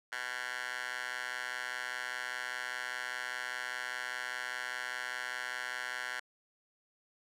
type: tone with high-pass filter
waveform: 10% pulse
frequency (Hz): 125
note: B2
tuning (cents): +21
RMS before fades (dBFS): -39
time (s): 0.12-6.2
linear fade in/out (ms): 5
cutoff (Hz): 1400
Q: 4.6
effects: low-pass 10000 Hz 12 dB/octave